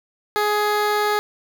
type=tone with notch filter; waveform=15% pulse; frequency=418.3 Hz; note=G#4; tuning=12 cents sharp; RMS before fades=-20 dBFS; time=0.36-1.19 s; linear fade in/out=0 ms; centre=8200 Hz; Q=1.1; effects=none